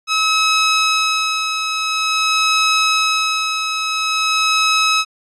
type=tone with tremolo; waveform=15% pulse; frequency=1285 Hz; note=E6; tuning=45 cents flat; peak=-6 dBFS; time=0.07-5.05 s; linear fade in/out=50 ms; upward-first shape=sine; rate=0.48 Hz; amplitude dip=50%; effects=resampled to 24000 Hz